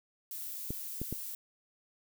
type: noise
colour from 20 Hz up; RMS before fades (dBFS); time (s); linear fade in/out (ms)
violet; -41; 0.31-1.35; 2
type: clicks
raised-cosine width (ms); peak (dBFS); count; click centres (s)
3; -23; 3; 0.706 / 1.016 / 1.126
effects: none